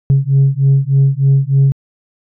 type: beating tone pair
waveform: sine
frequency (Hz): 135.4 / 138.7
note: C#3 / C#3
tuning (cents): -40 / +1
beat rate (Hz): 3.3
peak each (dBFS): -10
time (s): 0.1-1.72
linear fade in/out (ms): 0
effects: tanh soft clip ceiling -4 dBFS